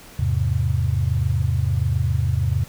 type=chord; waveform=sine; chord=E augmented; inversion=none; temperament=equal; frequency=82.41 / 103.83 / 130.81 Hz; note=E2 / G#2 / B#2; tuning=0 / 0 / 0 cents; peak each=-22 dBFS; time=0.19-2.64 s; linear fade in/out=5 ms; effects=pink hiss -44 dBFS RMS until 2.68 s